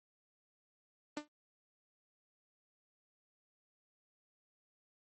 sawtooth tone with exponential decay, 298.3 Hz, D4, 27 cents sharp, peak -31 dBFS, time 1.17-1.28 s, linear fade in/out 2 ms, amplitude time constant 22 ms, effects MP3 32 kbps

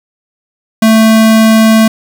square tone, 221.4 Hz, A3, 11 cents sharp, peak -4 dBFS, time 0.82-1.88 s, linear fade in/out 5 ms, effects 7-bit

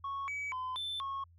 sine tone with pitch steps, 1105 / 2280 / 1021 / 3533 / 1094 Hz, C#6 / C#7 / C6 / A7 / C#6, -6 / +48 / -43 / +6 / -23 cents, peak -33 dBFS, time 0.04-1.24 s, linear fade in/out 5 ms, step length 240 ms, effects tanh soft clip ceiling -34 dBFS + added 85 Hz sine -58 dBFS peak until 1.38 s

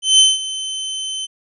sawtooth tone with ADSR envelope, 3070 Hz, G7, 37 cents flat, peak -3 dBFS, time 0.02-1.27 s, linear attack 170 ms, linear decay 190 ms, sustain -16 dB, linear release 27 ms, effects resampled to 24000 Hz

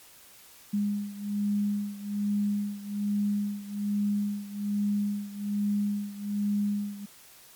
sine beating tone pair, 204.4 / 205.6 Hz, G#3 / G#3, -27 / -17 cents, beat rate 1.2 Hz, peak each -28 / -31 dBFS, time 0.73-7.06 s, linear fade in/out 10 ms, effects white hiss -53 dBFS RMS until 7.55 s + MP3 96 kbps

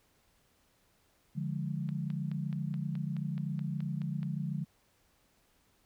sine chord, D diminished, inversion none, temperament equal, 146.83 / 174.61 / 207.7 Hz, D3 / F3 / Ab3, 0 / 0 / 0 cents, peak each -35 / -37 / -40 dBFS, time 1.35-4.65 s, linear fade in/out 20 ms
click train, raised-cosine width 0.3 ms, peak -35 dBFS, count 12, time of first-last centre 1.89-4.23 s, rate 4.7 Hz
effects pink hiss -70 dBFS RMS until 5.85 s

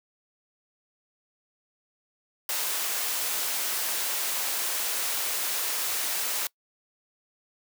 white high-pass noise, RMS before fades -29 dBFS, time 2.49-6.47 s, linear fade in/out 2 ms, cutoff 430 Hz, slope 12 dB/octave, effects noise-tail reverb RT60 0.1 s tail -24 dB re dry

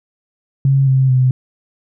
sine tone with pitch steps, 136.3 / 132.42 / 128.65 Hz, C#3 / C3 / C3, -29 / +21 / -29 cents, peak -9 dBFS, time 0.65-1.31 s, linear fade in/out 2 ms, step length 220 ms, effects none

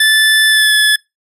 25% pulse tone with pitch glide, 1750 to 1719.9 Hz, A6 to A6, -10 to -40 cents, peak -4 dBFS, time 0-0.96 s, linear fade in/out 5 ms, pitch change -30 cents, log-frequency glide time 0.48-0.73 s, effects noise-tail reverb RT60 0.2 s tail -24 dB re dry + resampled to 32000 Hz

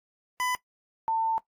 25% pulse / sine tone pair in turn, 1000 / 896.8 Hz, B5 / A5, +21 / +33 cents, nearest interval major second, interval 188 cents, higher first, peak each -23 dBFS, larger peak neither, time 0.4-0.55 / 1.08-1.38 s, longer second, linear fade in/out 0 ms, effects noise-tail reverb RT60 0.1 s tail -17 dB re dry + AAC 64 kbps

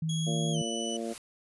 sine tone, 159.9 Hz, D#3, 48 cents sharp, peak -28 dBFS, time 0.02-0.62 s, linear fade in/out 5 ms
25% pulse tone with pitch glide, 3322 to 2977 Hz, G#7 to F#7, 0 to +10 cents, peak -31 dBFS, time 0.09-0.97 s, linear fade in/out 5 ms, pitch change -190 cents, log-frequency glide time 0.52-0.58 s
harmonic tone, 114.5 Hz, A#2, 31 cents flat, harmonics 2 / 3 / 4 / 5 / 6, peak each -36 / -38 / -39 / -40 / -41 dBFS, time 0.26-1.14 s, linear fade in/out 20 ms
white noise with exponential growth, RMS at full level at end -42 dBFS, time 0.44-1.18 s, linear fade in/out 1 ms, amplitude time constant 160 ms
effects resampled to 24000 Hz

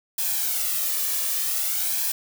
blue noise with flanger, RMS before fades -25 dBFS, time 0.18-2.12 s, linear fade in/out 5 ms, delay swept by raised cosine 1.2 to 1.74 ms, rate 0.52 Hz, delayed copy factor +0.6, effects none

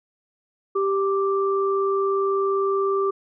sine tone pair together, 392 / 1174.7 Hz, G4 / D6, 0 / 0 cents, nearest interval octave + perfect fifth, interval 1900 cents, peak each -20 / -25 dBFS, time 0.75-3.11 s, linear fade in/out 10 ms, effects none

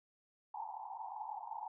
pink band-pass noise, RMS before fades -45 dBFS, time 0.54-1.68 s, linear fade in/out 2 ms, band 790 to 930 Hz, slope 96 dB/octave, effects none

